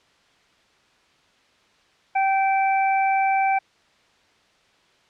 harmonic tone, 776 Hz, G5, 18 cents flat, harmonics 1 / 2 / 3, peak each -18 / -32 / -26 dBFS, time 2.15-3.59 s, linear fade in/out 10 ms, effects white hiss -59 dBFS RMS until 5.09 s + low-pass 4000 Hz 12 dB/octave

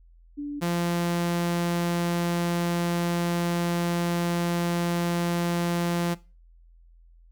sine / sawtooth tone pair in turn, 290 / 172.44 Hz, D4 / F3, -22 / -22 cents, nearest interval major sixth, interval 900 cents, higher first, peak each -29 / -20 dBFS, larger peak second, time 0.37-0.61 / 0.61-6.15 s, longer second, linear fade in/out 20 ms, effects noise-tail reverb RT60 0.3 s tail -19 dB re dry + added 42 Hz sine -51 dBFS peak until 7.31 s

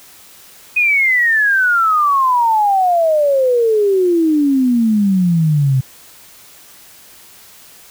sine exponential sweep, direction down, 2514 to 128.2 Hz, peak -10 dBFS, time 0.76-5.81 s, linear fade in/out 10 ms, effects white hiss -42 dBFS RMS until 7.9 s

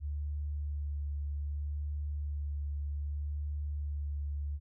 sine tone with vibrato, 72.9 Hz, D2, 12 cents flat, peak -33 dBFS, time 0-4.6 s, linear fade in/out 50 ms, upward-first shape sine, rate 0.64 Hz, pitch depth 15 cents each way, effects none

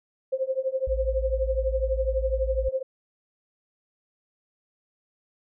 sine tone with tremolo, 526 Hz, C5, 9 cents sharp, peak -20 dBFS, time 0.32-2.83 s, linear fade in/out 10 ms, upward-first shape triangle, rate 12 Hz, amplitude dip 100%
sine tone, 55.6 Hz, A1, 19 cents sharp, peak -26 dBFS, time 0.87-2.69 s, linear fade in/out 5 ms
effects none

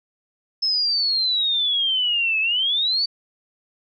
sine exponential two-way sweep, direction down then up, 5250 to 2567 to 4620 Hz, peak -18 dBFS, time 0.62-3.06 s, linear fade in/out 10 ms, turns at 2.4 s, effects none

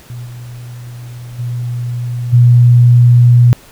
sine tone with level steps, 121.2 Hz, B2, 32 cents flat, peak -23 / -26 / -16 / -3 dBFS, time 0.1-3.53 s, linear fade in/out 0 ms, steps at 0.25 / 1.38 / 2.32 s, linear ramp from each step 20 ms, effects pink hiss -41 dBFS RMS until 3.71 s

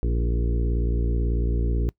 harmonic tone with a mistuned harmonic, 58.2 Hz, A#1, 2 cents flat, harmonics 1 / 2 / 3 / 4 / 5 / 6 / 7 / 8, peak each -21 / -30 / -35 / -37 / -36 / -37 / -37 / -40 dBFS, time 0.03-1.89 s, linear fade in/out 0 ms, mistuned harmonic 6, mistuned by -35 cents, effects noise-tail reverb RT60 0.1 s tail -22 dB re dry

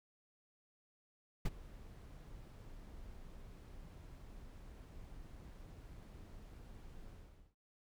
brown noise with ADSR envelope, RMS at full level -31 dBFS, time 1.45-7.55 s, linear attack 8 ms, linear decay 33 ms, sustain -22 dB, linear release 440 ms, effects none

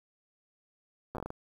slowing click train, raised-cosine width 1 ms, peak -24 dBFS, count 8, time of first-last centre 1.15-1.304 s, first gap 8 ms, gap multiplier 1.33, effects 9-bit

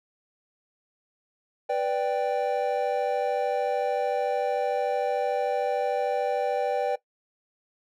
triangle chord, G major, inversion first, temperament equal, 493.9 / 587.3 / 784 Hz, B4 / D5 / G5, 0 / 0 / 0 cents, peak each -26 dBFS, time 1.69-6.96 s, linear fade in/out 10 ms, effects noise-tail reverb RT60 0.1 s tail -18 dB re dry

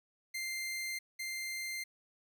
sawtooth tone pair in turn, 2093 / 2093 Hz, C7 / C7, 0 / 0 cents, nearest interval unison, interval 0 cents, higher neither, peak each -33 / -34 dBFS, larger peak first, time 0.34-0.99 / 1.19-1.84 s, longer neither, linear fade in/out 10 ms, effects none

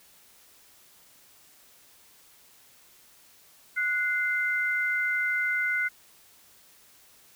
sine tone pair together, 1469.4 / 2078 Hz, F#6 / C7, -12 / -12 cents, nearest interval tritone, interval 600 cents, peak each -27 dBFS, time 3.76-5.89 s, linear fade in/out 20 ms, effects white hiss -57 dBFS RMS until 7.35 s

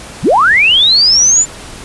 sine linear sweep, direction up, 54 to 7210 Hz, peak -5 dBFS, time 0.22-1.46 s, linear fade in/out 50 ms, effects pink hiss -30 dBFS RMS until 1.84 s + resampled to 24000 Hz

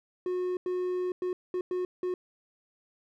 triangle tone bursts at uneven times, 363.3 Hz, F#4, 32 cents flat, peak -26 dBFS, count 6, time 0.26-0.57 / 0.66-1.12 / 1.22-1.33 / 1.54-1.61 / 1.71-1.85 / 2.03-2.14 s, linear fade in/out 2 ms, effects none

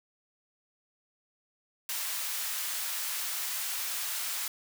white high-pass noise, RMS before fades -34 dBFS, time 1.89-4.48 s, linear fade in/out 2 ms, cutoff 980 Hz, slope 12 dB/octave, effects none

